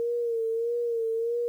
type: tone with vibrato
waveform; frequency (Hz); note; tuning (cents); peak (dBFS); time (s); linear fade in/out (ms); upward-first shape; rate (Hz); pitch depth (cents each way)
sine; 463.5; A#4; -10; -25; 0-1.48; 0; sine; 1.6; 51
effects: 10-bit